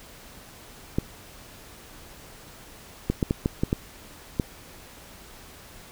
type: clicks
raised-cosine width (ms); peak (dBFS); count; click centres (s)
3; -9; 8; 0.985 / 3.1 / 3.228 / 3.309 / 3.459 / 3.635 / 3.729 / 4.398
effects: pink hiss -47 dBFS RMS until 5.91 s